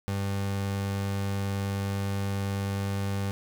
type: tone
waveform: 30% pulse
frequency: 98.9 Hz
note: G2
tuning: 16 cents sharp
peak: -25 dBFS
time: 0.08-3.31 s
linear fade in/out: 0 ms
effects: none